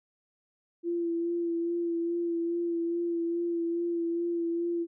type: tone with vibrato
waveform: sine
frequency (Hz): 339.8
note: F4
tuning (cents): -47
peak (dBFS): -27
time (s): 0.83-4.87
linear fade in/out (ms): 50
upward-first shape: sine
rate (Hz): 2.4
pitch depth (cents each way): 22
effects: none